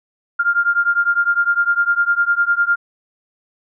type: beating tone pair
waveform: sine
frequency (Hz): 1396.9 / 1406.8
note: F6 / F6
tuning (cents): 0 / +12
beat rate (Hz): 9.9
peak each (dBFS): -16 / -17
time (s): 0.39-2.76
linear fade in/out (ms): 10
effects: none